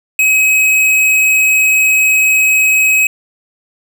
triangle tone with hard clipping, 2546 Hz, D#7, 39 cents sharp, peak -9 dBFS, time 0.19-3.07 s, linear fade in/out 2 ms, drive 17 dB, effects none

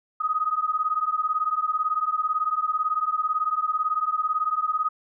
sine beating tone pair, 1244.5 / 1262.5 Hz, D#6 / D#6, 0 / +25 cents, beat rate 18 Hz, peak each -25 dBFS, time 0.2-4.89 s, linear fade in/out 10 ms, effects none

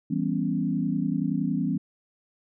sine chord, C# half-diminished seventh, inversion first, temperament equal, 164.81 / 196 / 246.9 / 277.2 Hz, E3 / G3 / B3 / C#4, 0 / 0 / 0 / 0 cents, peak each -29 dBFS, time 0.1-1.78 s, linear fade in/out 10 ms, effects none

